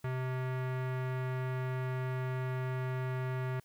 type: tone with low-pass filter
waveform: square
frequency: 128.8 Hz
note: C3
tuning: 27 cents flat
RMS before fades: -35 dBFS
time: 0.04-3.6 s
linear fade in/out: 5 ms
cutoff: 1900 Hz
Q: 1.5
effects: white hiss -68 dBFS RMS until 3.64 s